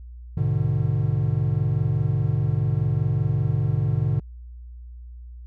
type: chord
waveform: triangle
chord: G# diminished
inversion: none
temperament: just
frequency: 103.83 / 124.59 / 149.51 Hz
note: G#2 / B2 / D3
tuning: 0 / +16 / +31 cents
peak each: -22 dBFS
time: 0.37-4.2 s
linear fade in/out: 5 ms
effects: added 60 Hz sine -37 dBFS peak until 5.46 s